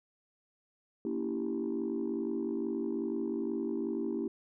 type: chord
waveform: sine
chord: A# diminished seventh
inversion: none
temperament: equal with one note detuned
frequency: 233.1 / 283.8 / 329.6 / 392 Hz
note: A#3 / C#4 / E4 / G4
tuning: 0 / +41 / 0 / 0 cents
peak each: -36 / -37 / -35 / -36 dBFS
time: 1.05-4.28 s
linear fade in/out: 2 ms
effects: tanh soft clip ceiling -25 dBFS